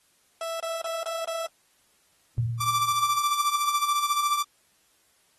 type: tone bursts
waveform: 30% pulse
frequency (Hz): 660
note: E5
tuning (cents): +2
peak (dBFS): -27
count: 5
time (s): 0.41-1.464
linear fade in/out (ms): 2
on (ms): 190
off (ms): 26
type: tone with exponential decay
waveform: sine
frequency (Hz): 116.54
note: A#2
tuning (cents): 0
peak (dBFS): -20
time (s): 2.38-3.21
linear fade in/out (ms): 0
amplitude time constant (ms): 180
type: tone with tremolo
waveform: 45% pulse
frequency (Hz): 1172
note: D6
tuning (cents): -4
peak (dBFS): -20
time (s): 2.6-4.43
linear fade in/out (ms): 10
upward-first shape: sine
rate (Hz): 14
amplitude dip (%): 60
effects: white hiss -65 dBFS RMS until 5.38 s + AAC 32 kbps